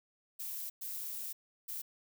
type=noise bursts at uneven times; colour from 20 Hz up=violet; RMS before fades=-41 dBFS; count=3; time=0.39-0.7 / 0.81-1.33 / 1.68-1.82 s; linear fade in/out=10 ms; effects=none